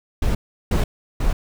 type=noise bursts; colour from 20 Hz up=brown; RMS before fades=-18 dBFS; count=3; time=0.22-1.33 s; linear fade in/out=5 ms; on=130 ms; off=360 ms; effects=none